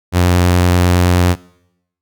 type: tone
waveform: sawtooth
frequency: 89 Hz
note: F2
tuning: 33 cents sharp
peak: -5 dBFS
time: 0.12-1.36 s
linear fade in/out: 50 ms
effects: noise-tail reverb RT60 0.8 s tail -22 dB re dry